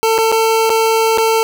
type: tone with dropouts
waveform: 25% pulse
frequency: 447.6 Hz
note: A4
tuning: 30 cents sharp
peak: -7 dBFS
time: 0.03-1.43 s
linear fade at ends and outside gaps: 0 ms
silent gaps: 0.18-0.185 / 0.317-0.324 / 0.695-0.702 / 1.176-1.183 s
effects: none